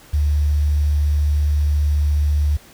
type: tone with quantisation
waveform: sine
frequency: 73.8 Hz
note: D2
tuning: 9 cents sharp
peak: -14 dBFS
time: 0.13-2.57 s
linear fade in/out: 10 ms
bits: 7
effects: pink hiss -46 dBFS RMS until 2.73 s